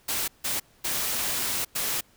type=noise bursts at uneven times; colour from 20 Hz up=white; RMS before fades=-28 dBFS; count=4; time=0.08-0.28 / 0.44-0.6 / 0.84-1.65 / 1.75-2.01 s; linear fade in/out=10 ms; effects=pink hiss -60 dBFS RMS until 2.16 s